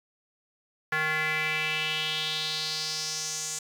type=tone with band-pass filter sweep; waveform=square; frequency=155.56 Hz; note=D#3; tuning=in tune; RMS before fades=-30 dBFS; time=0.92-3.59 s; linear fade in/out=5 ms; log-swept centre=1700 to 7200 Hz; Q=3.7; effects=8-bit